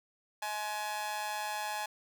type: tone with amplitude modulation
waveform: sawtooth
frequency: 844 Hz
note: G#5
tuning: 28 cents sharp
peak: -27 dBFS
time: 0.42-1.86 s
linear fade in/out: 5 ms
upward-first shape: sine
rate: 209 Hz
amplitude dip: 80%
effects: none